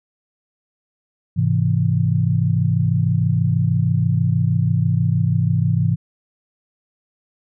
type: chord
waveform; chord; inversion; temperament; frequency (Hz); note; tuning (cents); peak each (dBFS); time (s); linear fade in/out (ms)
sine; Ab augmented; none; equal with one note detuned; 104.55 / 130.81 / 164.81; Ab2 / C3 / E3; +12 / 0 / 0; -19; 1.36-5.96; 20
effects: none